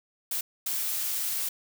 blue noise bursts at uneven times, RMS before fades -30 dBFS, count 2, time 0.31-0.41 / 0.66-1.49 s, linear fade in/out 5 ms, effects none

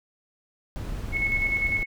brown noise, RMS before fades -32 dBFS, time 0.76-1.83 s, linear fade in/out 0 ms
sine tone with tremolo, 2194 Hz, C#7, 18 cents flat, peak -21 dBFS, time 1.12-1.86 s, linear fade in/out 50 ms, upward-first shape square, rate 10 Hz, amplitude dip 45%
effects none

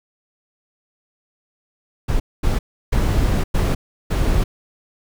brown noise bursts at uneven times, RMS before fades -17 dBFS, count 5, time 2.08-2.2 / 2.43-2.59 / 2.92-3.44 / 3.54-3.75 / 4.1-4.44 s, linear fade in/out 10 ms, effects none

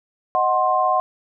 sine chord, C diminished, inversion first, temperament equal with one note detuned, 622.3 / 740 / 1053.8 Hz, Eb5 / Gb5 / C6, 0 / 0 / +12 cents, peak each -23 / -19 / -19 dBFS, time 0.35-1 s, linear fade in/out 0 ms, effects none

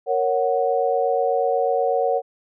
sine chord, F# major, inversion first, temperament equal, 466.2 / 554.4 / 740 Hz, A#4 / C#5 / F#5, 0 / 0 / 0 cents, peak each -22 dBFS, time 0.06-2.22 s, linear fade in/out 50 ms, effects none

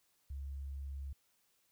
sine tone, 69 Hz, C#2, 7 cents flat, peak -40 dBFS, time 0.3-1.13 s, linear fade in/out 5 ms, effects white hiss -75 dBFS RMS until 1.71 s

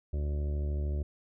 harmonic tone, 73.3 Hz, D2, 3 cents flat, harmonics 1 / 2 / 3 / 4 / 5 / 6 / 7 / 8 / 9, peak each -29 / -41 / -48 / -50 / -45 / -57 / -55 / -50 / -60 dBFS, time 0.13-1.03 s, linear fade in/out 5 ms, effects none

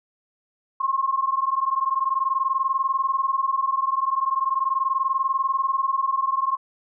sine tone pair together, 1061 / 1081.4 Hz, C6 / C#6, +24 / -43 cents, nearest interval unison, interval 33 cents, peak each -23 / -23 dBFS, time 0.8-6.57 s, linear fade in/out 10 ms, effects none

